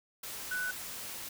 sine tone in noise, 1490 Hz, F#6, 12 cents sharp, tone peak -32 dBFS, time 0.51-0.71 s, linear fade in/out 5 ms, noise white, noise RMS -42 dBFS, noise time 0.23-1.29 s, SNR +7 dB, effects none

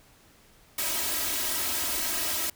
white noise with comb filter, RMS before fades -29 dBFS, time 0.78-2.5 s, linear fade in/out 5 ms, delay 3.1 ms, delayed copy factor +1, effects pink hiss -58 dBFS RMS until 2.55 s

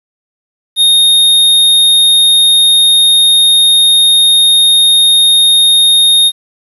square tone, 3700 Hz, A#7, 14 cents flat, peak -5 dBFS, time 0.76-6.32 s, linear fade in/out 50 ms, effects resampled to 32000 Hz + 7-bit

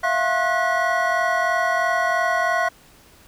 triangle tone cluster, 664 / 707 / 1078 / 1470 / 1934 Hz, E5 / F5 / C#6 / F#6 / B6, +12 / +21 / -49 / -12 / -37 cents, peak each -22 / -22 / -23 / -23 / -24 dBFS, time 0.03-2.69 s, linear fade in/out 10 ms, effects pink hiss -51 dBFS RMS until 3.27 s

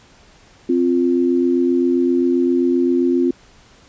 sine tone pair together, 261.6 / 349.2 Hz, C4 / F4, 0 / 0 cents, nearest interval perfect fourth, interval 500 cents, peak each -16 dBFS, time 0.69-3.31 s, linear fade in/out 5 ms, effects pink hiss -49 dBFS RMS until 3.88 s + resampled to 16000 Hz

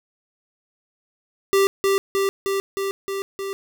square tone with echo, 392 Hz, G4, in tune, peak -15 dBFS, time 1.53-1.67 s, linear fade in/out 0 ms, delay 310 ms, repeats 6, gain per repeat -2 dB, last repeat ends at 3.53 s, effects 9-bit

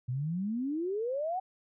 sine exponential sweep, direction up, 119.5 to 771 Hz, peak -30 dBFS, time 0.08-1.4 s, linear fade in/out 10 ms, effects none

